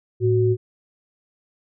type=tone pair together; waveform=sine; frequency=110.58 / 370 Hz; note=A2 / F#4; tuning=+9 / 0 cents; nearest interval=octave + major sixth; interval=2091 cents; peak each=-18 dBFS; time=0.2-0.57 s; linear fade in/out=50 ms; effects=none